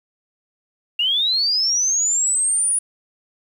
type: linear sweep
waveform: sine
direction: up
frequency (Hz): 2775 to 9790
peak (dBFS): -16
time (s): 0.99-2.79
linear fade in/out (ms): 5
effects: 8-bit